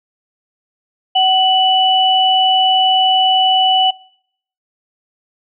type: tone pair together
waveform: sine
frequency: 753.3 / 2965 Hz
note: F#5 / F#7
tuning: +31 / +3 cents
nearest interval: 2 octaves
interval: 2372 cents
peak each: -12 dBFS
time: 1.15-3.91 s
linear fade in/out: 10 ms
effects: noise-tail reverb RT60 0.7 s tail -26 dB re dry